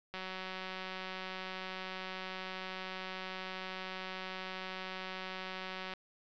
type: click train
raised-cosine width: 0.3 ms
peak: -26 dBFS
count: 1085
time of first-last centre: 0.14-5.937 s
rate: 187 Hz
effects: resampled to 16000 Hz